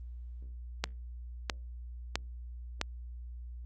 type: click train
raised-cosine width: 0.2 ms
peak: -12 dBFS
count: 4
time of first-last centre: 0.84-2.814 s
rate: 1.52 Hz
effects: added 60 Hz sine -41 dBFS peak until 3.65 s + Opus 32 kbps